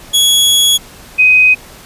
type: tone pair in turn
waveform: sawtooth / sine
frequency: 3350 / 2510 Hz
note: G#7 / D#7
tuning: +14 / +15 cents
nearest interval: perfect fourth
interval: 499 cents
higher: first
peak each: -4 dBFS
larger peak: neither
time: 0.13-0.78 / 1.18-1.55 s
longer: first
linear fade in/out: 20 ms
effects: pink hiss -36 dBFS RMS until 1.85 s + resampled to 32000 Hz